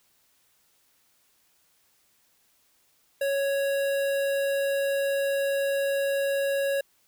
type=tone with notch filter; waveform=square; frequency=554.4 Hz; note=C#5; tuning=in tune; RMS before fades=-26 dBFS; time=3.21-6.81 s; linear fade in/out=5 ms; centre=5800 Hz; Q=1.3; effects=white hiss -66 dBFS RMS until 7.07 s